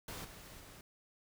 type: noise with level steps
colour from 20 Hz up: pink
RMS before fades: -45 / -53 / -55 dBFS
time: 0.08-0.81 s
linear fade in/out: 2 ms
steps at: 0.24 / 0.59 s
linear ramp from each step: 10 ms
effects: none